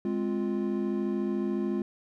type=chord; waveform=triangle; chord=F minor; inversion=first; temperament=equal; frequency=207.7 / 261.6 / 349.2 Hz; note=Ab3 / C4 / F4; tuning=0 / 0 / 0 cents; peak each=-28 / -32 / -29 dBFS; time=0.05-1.82 s; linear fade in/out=2 ms; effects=none